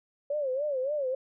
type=tone with vibrato; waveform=sine; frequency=554.4 Hz; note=C#5; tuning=in tune; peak=-27 dBFS; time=0.3-1.15 s; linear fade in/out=5 ms; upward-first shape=sine; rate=3.5 Hz; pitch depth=150 cents each way; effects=none